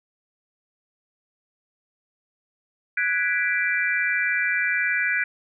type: chord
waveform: sine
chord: G# half-diminished seventh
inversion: third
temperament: equal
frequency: 1480 / 1661.2 / 1975.5 / 2349 Hz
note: F#6 / G#6 / B6 / D7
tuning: 0 / 0 / 0 / 0 cents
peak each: -26 dBFS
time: 2.97-5.24 s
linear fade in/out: 5 ms
effects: none